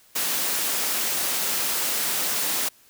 white high-pass noise, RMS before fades -25 dBFS, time 0.15-2.69 s, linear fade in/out 10 ms, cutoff 190 Hz, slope 12 dB/octave, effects white hiss -56 dBFS RMS until 2.89 s

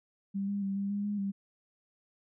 sine tone with pitch steps, 197.2 / 201.4 / 195.7 / 198.8 / 202.9 / 206 / 197.4 Hz, G3 / G3 / G3 / G3 / G#3 / G#3 / G3, +11 / +47 / -3 / +25 / -40 / -14 / +12 cents, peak -30 dBFS, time 0.34-1.32 s, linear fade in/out 20 ms, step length 140 ms, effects none

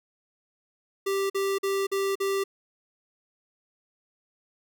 square tone bursts, 392 Hz, G4, in tune, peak -25 dBFS, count 5, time 1.06-2.44 s, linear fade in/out 10 ms, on 240 ms, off 45 ms, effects none

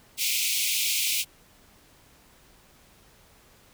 pink high-pass noise, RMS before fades -26 dBFS, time 0.17-1.25 s, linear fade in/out 50 ms, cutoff 2200 Hz, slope 96 dB/octave, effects pink hiss -57 dBFS RMS until 3.73 s

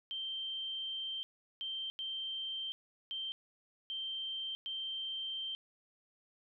sine tone bursts at uneven times, 3136 Hz, G7, in tune, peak -37 dBFS, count 6, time 0.11-1.23 / 1.61-1.9 / 1.99-2.72 / 3.11-3.32 / 3.9-4.55 / 4.66-5.55 s, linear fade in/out 0 ms, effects none

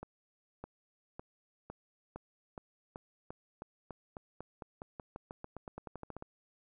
accelerating click train, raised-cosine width 1 ms, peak -29 dBFS, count 27, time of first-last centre 0.03-6.224 s, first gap 610 ms, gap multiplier 0.91, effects none

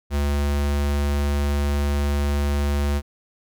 square tone, 71.8 Hz, D2, 39 cents flat, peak -20 dBFS, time 0.1-3.02 s, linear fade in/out 50 ms, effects none

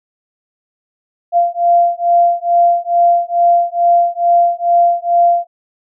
sine beating tone pair, 691 / 693.3 Hz, F5 / F5, -19 / -13 cents, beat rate 2.3 Hz, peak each -12 dBFS, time 1.32-5.47 s, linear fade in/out 50 ms, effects none

